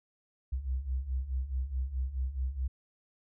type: beating tone pair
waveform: sine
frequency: 62 / 66.7 Hz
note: B1 / C2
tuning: +7 / +34 cents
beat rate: 4.7 Hz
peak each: -36 / -32 dBFS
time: 0.52-2.68 s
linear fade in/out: 10 ms
effects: none